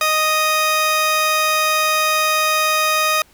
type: tone pair together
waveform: 15% pulse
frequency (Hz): 622.3 / 1244.6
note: D#5 / D#6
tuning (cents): 0 / 0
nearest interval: octave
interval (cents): 1200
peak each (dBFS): -13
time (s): 0.01-3.22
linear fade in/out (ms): 2
effects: pink hiss -52 dBFS RMS until 3.33 s